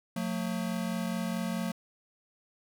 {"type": "tone pair together", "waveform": "square", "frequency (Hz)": [180.33, 225], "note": ["F#3", "A3"], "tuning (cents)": [-44, 39], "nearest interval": "major third", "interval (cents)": 383, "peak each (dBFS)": [-34, -34], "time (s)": [0.16, 1.72], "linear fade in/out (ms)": 5, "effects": []}